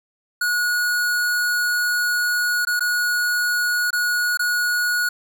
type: tone with dropouts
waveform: square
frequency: 1454 Hz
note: F#6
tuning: 31 cents flat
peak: -19 dBFS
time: 0.41-5.09 s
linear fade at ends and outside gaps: 5 ms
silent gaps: 2.651-2.67 / 2.795-2.806 / 3.906-3.929 / 4.373-4.393 s
effects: none